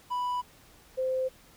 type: tone pair in turn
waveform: triangle / sine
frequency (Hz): 987.8 / 518.9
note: B5 / C5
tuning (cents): 0 / -14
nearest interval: major seventh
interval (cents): 1114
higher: first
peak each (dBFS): -26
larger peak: neither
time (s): 0.1-0.42 / 0.97-1.29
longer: neither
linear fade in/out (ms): 20
effects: pink hiss -57 dBFS RMS until 1.56 s